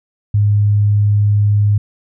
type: tone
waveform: sine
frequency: 103.4 Hz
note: G#2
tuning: 7 cents flat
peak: -9 dBFS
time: 0.34-1.78 s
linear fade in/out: 5 ms
effects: none